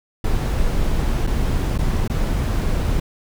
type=noise with dropouts; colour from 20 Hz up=brown; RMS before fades=-19 dBFS; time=0.24-3 s; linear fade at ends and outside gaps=5 ms; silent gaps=1.268-1.272 / 1.779-1.787 / 2.078-2.097 s; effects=none